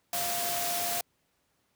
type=tone in noise; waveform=sine; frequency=698.5 Hz; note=F5; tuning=in tune; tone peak=-34 dBFS; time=0.13-1.01 s; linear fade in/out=2 ms; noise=white; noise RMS=-32 dBFS; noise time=0.13-1.01 s; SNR=-5 dB; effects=pink hiss -73 dBFS RMS until 1.75 s + high-pass 80 Hz 12 dB/octave